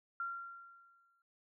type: tone with exponential decay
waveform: sine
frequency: 1378 Hz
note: F6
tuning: 24 cents flat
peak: -35 dBFS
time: 0.2-1.22 s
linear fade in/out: 2 ms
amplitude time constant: 220 ms
effects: none